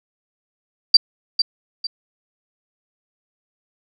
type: tone with echo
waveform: sine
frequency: 4699 Hz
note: D8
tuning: in tune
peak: -4 dBFS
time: 0.94-0.97 s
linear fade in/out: 5 ms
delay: 450 ms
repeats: 2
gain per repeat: -9 dB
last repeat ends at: 1.87 s
effects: none